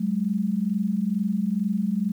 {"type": "tone pair together", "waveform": "sine", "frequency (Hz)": [189.68, 211.9], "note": ["F#3", "G#3"], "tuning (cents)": [43, 35], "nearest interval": "major second", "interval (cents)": 192, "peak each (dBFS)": [-25, -24], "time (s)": [0, 2.12], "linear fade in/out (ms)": 10, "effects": ["9-bit"]}